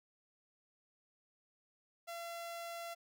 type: tone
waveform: sawtooth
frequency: 680 Hz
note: F5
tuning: 46 cents flat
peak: -39 dBFS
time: 2.07-2.95 s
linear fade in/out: 20 ms
effects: none